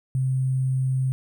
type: tone with sample-and-hold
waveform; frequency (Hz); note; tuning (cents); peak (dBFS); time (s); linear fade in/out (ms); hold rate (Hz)
sine; 130.81; C3; 0; -20; 0.15-1.12; 0; 8820
effects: none